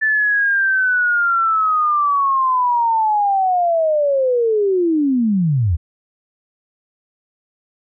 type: linear sweep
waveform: sine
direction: down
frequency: 1760 to 73.42 Hz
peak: -13 dBFS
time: 0.01-5.77 s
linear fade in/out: 20 ms
effects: none